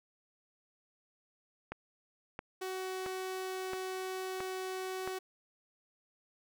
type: click train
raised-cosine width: 0.5 ms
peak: -24 dBFS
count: 6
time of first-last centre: 1.72-5.076 s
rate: 1.49 Hz
type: tone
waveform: sawtooth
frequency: 374.9 Hz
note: F#4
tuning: 23 cents sharp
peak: -33 dBFS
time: 2.61-5.19 s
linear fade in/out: 10 ms
effects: none